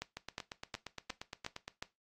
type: two click trains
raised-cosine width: 0.2 ms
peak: -21 / -24 dBFS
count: 6 / 14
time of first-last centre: 0.02-1.825 / 0.17-1.68 s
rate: 2.77 / 8.61 Hz
effects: noise-tail reverb RT60 0.2 s tail -17 dB re dry + AAC 48 kbps